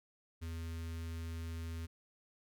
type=tone with notch filter; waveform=square; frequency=82.41 Hz; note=E2; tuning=in tune; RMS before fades=-42 dBFS; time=0.41-1.87 s; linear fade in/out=20 ms; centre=690 Hz; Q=0.78; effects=none